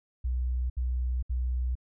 sine tone bursts, 62.2 Hz, B1, 13 cents sharp, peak -26 dBFS, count 3, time 0.24-1.754 s, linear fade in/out 10 ms, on 460 ms, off 67 ms, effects none

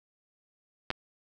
clicks, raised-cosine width 0.3 ms, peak -11 / -23 dBFS, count 2, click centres 0.904 / 0.912 s, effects none

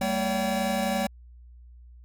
square tone cluster, 195.7 / 227.3 / 564 / 767 Hz, G3 / A#3 / C#5 / G5, -3 / -43 / +30 / -38 cents, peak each -31 dBFS, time 0.01-1.07 s, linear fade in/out 5 ms, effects added 60 Hz sine -46 dBFS peak until 2.04 s

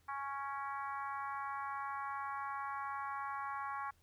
harmonic tone with a mistuned harmonic, 277.2 Hz, C#4, in tune, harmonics 3 / 4 / 5 / 6 / 7 / 8, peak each -44 / -41 / -48 / -50 / -54 / -58 dBFS, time 0.08-3.91 s, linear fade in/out 10 ms, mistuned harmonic 8, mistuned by +46 cents, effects added 83 Hz sine -70 dBFS peak until 4.02 s + pink hiss -73 dBFS RMS until 4.02 s

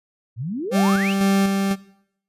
sine exponential sweep, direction up, 103.3 to 3322 Hz, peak -24 dBFS, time 0.36-1.15 s, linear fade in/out 50 ms
40% pulse tone with tremolo, 196 Hz, G3, in tune, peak -15 dBFS, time 0.71-1.76 s, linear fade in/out 50 ms, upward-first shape square, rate 2 Hz, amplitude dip 35%
effects noise-tail reverb RT60 0.7 s tail -19 dB re dry + resampled to 32000 Hz

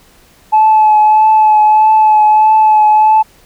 sine tone with vibrato, 861 Hz, A5, 38 cents flat, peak -3 dBFS, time 0.52-3.23 s, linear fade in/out 20 ms, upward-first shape triangle, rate 1.6 Hz, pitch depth 23 cents each way, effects tanh soft clip ceiling -1 dBFS + pink hiss -46 dBFS RMS until 3.45 s

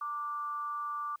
sine tone with amplitude modulation, 1174.7 Hz, D6, in tune, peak -31 dBFS, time 0.01-1.16 s, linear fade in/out 5 ms, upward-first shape sine, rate 274 Hz, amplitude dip 50%, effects white hiss -72 dBFS RMS until 1.2 s

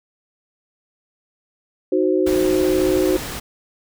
sine chord, C diminished, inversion first, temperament equal, 311.1 / 370 / 523.3 Hz, Eb4 / Gb4 / C5, 0 / 0 / 0 cents, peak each -20 / -17 / -22 dBFS, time 1.92-3.17 s, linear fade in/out 5 ms
pink noise, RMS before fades -29 dBFS, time 2.26-3.4 s, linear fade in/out 10 ms
effects none

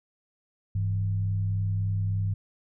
sine tone with frequency modulation, 100.3 Hz, G2, 40 cents sharp, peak -24 dBFS, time 0.75-2.34 s, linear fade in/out 5 ms, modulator 63.4 Hz, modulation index 0.44, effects none

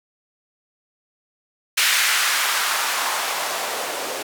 blue noise with band-pass filter sweep, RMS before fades -22 dBFS, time 1.77-4.23 s, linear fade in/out 10 ms, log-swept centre 2000 to 460 Hz, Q 1.4, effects none

